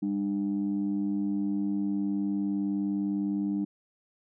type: tone pair together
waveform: sine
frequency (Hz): 200 / 299.7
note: G3 / D4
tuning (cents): +35 / +35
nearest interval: perfect fifth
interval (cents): 700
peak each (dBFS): -28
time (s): 0.02-3.65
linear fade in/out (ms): 10
effects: tanh soft clip ceiling -21 dBFS